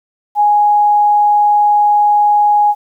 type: tone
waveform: sine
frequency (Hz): 830.6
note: G#5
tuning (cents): 0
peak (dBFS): -7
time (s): 0.35-2.75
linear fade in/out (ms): 50
effects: 8-bit